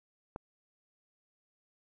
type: click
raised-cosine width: 1 ms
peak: -25 dBFS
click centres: 0.361 s
effects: none